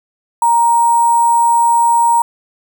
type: tone with sample-and-hold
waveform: sine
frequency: 935 Hz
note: A#5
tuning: 5 cents sharp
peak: -8 dBFS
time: 0.42-2.22 s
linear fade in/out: 2 ms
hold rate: 8820 Hz
effects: none